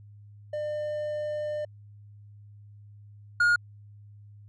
triangle tone pair in turn, 601 / 1429.4 Hz, D5 / F6, +40 / +40 cents, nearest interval octave + minor third, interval 1500 cents, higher second, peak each -27 / -17 dBFS, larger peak second, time 0.53-1.65 / 3.4-3.56 s, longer first, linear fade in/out 5 ms, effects added 103 Hz sine -47 dBFS peak until 4.48 s + resampled to 24000 Hz

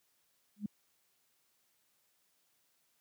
sine tone with exponential growth, 206.9 Hz, G#3, 6 cents flat, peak -30 dBFS, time 0.56-0.66 s, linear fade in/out 5 ms, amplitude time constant 20 ms, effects white hiss -75 dBFS RMS until 3 s + high-pass 80 Hz 12 dB/octave

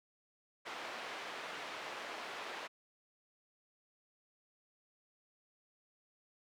pink band-pass noise, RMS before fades -45 dBFS, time 0.65-2.68 s, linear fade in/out 20 ms, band 570 to 3200 Hz, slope 12 dB/octave, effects none

